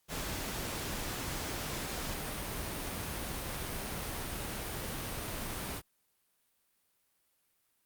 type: noise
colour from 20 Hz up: pink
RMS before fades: -38 dBFS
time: 0.08-5.82 s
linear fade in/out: 50 ms
effects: white hiss -75 dBFS RMS until 7.85 s + Opus 48 kbps